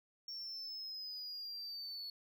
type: linear sweep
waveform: sine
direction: down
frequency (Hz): 5490 to 4400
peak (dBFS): -40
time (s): 0.28-2.1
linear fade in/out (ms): 2
effects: tanh soft clip ceiling -42 dBFS